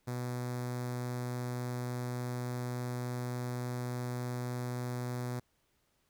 sawtooth tone with notch filter, 123.47 Hz, B2, in tune, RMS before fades -37 dBFS, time 0.07-5.4 s, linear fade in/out 10 ms, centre 2900 Hz, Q 1.3, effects pink hiss -75 dBFS RMS until 6.09 s

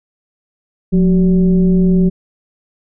sine tone with frequency modulation, 180.2 Hz, F#3, 45 cents flat, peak -8 dBFS, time 0.92-2.1 s, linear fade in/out 20 ms, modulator 201 Hz, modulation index 0.62, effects none

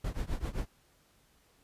brown noise with tremolo, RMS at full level -31 dBFS, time 0.04-0.66 s, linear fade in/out 5 ms, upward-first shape triangle, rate 7.7 Hz, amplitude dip 95%, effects pink hiss -67 dBFS RMS until 1.63 s + resampled to 32000 Hz

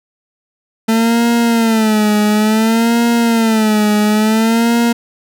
40% pulse tone with vibrato, 222.1 Hz, A3, 16 cents sharp, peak -9 dBFS, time 0.88-4.93 s, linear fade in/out 10 ms, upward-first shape sine, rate 0.57 Hz, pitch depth 98 cents each way, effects none

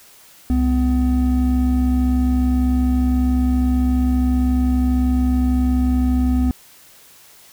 triangle tone pair together, 66.7 / 251.8 Hz, C2 / B3, +34 / +34 cents, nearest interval octave + major seventh, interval 2300 cents, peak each -15 dBFS, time 0.5-6.51 s, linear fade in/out 0 ms, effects white hiss -47 dBFS RMS until 7.52 s

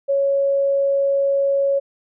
sine tone, 554.4 Hz, C#5, in tune, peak -15 dBFS, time 0.08-1.8 s, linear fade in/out 20 ms, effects none

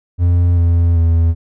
triangle tone with pitch steps, 87.31 / 85.17 / 83.08 Hz, F2 / F2 / E2, 0 / -43 / +14 cents, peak -7 dBFS, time 0.18-1.35 s, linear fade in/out 50 ms, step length 390 ms, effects none

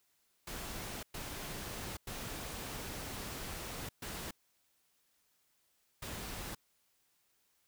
pink noise bursts at uneven times, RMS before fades -43 dBFS, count 5, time 0.47-1.03 / 1.14-1.97 / 2.07-3.89 / 4.02-4.31 / 6.02-6.55 s, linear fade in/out 5 ms, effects white hiss -75 dBFS RMS until 7.67 s

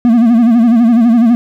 triangle tone with vibrato, 233.1 Hz, A#3, in tune, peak -3 dBFS, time 0.05-1.35 s, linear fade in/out 0 ms, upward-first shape sine, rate 12 Hz, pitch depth 93 cents each way, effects 7-bit

